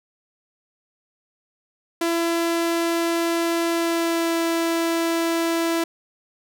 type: tone with pitch glide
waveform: sawtooth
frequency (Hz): 336.1 to 332.8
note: E4 to E4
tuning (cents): +34 to +17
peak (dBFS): -16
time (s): 2.01-5.84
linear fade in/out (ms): 5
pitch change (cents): -17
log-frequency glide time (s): 3.71-4.37
effects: none